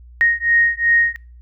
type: beating tone pair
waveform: sine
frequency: 1864.7 / 1867.4 Hz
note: A#6 / A#6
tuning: 0 / +3 cents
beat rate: 2.7 Hz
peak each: -16 dBFS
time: 0.21-1.16 s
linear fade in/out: 0 ms
effects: noise-tail reverb RT60 0.4 s tail -25 dB re dry + added 60 Hz sine -39 dBFS peak until 1.41 s